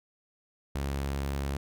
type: tone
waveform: sawtooth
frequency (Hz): 69.3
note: C#2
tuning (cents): 0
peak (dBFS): -26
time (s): 0.75-1.57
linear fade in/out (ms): 5
effects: none